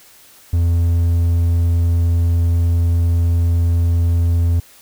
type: tone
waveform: triangle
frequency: 85 Hz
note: F2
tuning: 46 cents flat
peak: -10 dBFS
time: 0.53-4.6 s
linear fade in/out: 5 ms
effects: white hiss -46 dBFS RMS until 4.81 s